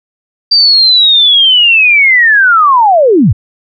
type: linear sweep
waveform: sine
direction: down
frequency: 4699 to 73.42 Hz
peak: -3 dBFS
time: 0.51-3.33 s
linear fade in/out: 10 ms
effects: none